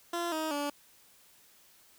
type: tone with pitch steps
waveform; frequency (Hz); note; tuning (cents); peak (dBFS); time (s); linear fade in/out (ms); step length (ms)
15% pulse; 343.5 / 315 / 288.8; F4 / D#4 / D4; -29 / +21 / -29; -25; 0.13-0.7; 5; 190
effects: white hiss -61 dBFS RMS until 1.98 s